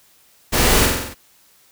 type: noise with echo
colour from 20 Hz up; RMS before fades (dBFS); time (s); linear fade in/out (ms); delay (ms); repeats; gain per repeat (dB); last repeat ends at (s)
pink; -17; 0.52-0.87; 20; 46; 6; -3; 1.146
effects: white hiss -54 dBFS RMS until 1.71 s